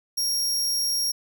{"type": "tone", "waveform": "sawtooth", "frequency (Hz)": 5588, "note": "F8", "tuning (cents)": 0, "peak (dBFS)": -20, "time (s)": [0.17, 1.12], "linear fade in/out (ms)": 10, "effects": []}